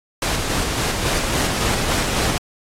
pink noise with tremolo, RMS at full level -20 dBFS, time 0.22-2.38 s, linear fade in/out 2 ms, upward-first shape square, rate 3.6 Hz, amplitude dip 25%, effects low-pass 10000 Hz 12 dB/octave + AAC 48 kbps

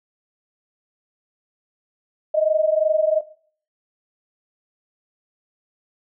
sine tone pair together, 617.2 / 640 Hz, D#5 / D#5, -14 / +49 cents, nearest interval minor second, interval 63 cents, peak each -17 / -20 dBFS, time 2.34-3.21 s, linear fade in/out 10 ms, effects noise-tail reverb RT60 0.5 s tail -17 dB re dry

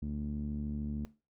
sawtooth tone with low-pass filter, 73.42 Hz, D2, in tune, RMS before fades -37 dBFS, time 0.02-1.05 s, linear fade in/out 0 ms, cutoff 230 Hz, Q 3.8, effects noise-tail reverb RT60 0.3 s tail -18 dB re dry

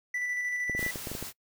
triangle tone with tremolo, 1975.5 Hz, B6, in tune, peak -27 dBFS, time 0.14-0.91 s, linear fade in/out 5 ms, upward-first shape square, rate 13 Hz, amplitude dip 25%
clicks, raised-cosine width 2 ms, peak -23 dBFS, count 10, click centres 0.697 / 0.75 / 0.793 / 0.828 / 0.864 / 0.958 / 1.072 / 1.116 / 1.151 / 1.226 s
white noise, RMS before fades -40 dBFS, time 0.76-1.33 s, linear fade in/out 50 ms
effects noise-tail reverb RT60 0.1 s tail -24 dB re dry

